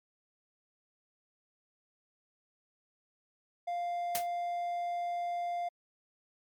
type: tone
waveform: triangle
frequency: 698.5 Hz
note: F5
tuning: in tune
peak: -30 dBFS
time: 3.67-5.69 s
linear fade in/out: 10 ms
type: noise with exponential decay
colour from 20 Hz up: white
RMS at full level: -30 dBFS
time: 4.15-4.27 s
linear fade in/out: 0 ms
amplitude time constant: 26 ms
effects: MP3 96 kbps